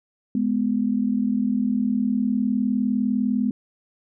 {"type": "tone pair together", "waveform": "sine", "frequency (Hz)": [210.3, 250.1], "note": ["G#3", "B3"], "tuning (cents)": [22, 22], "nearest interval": "minor third", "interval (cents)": 300, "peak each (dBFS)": -22, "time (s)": [0.35, 3.51], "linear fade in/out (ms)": 2, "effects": []}